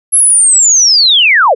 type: linear sweep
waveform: sine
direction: down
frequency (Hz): 11175 to 405.9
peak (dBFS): -4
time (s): 0.12-1.55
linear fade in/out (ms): 20
effects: none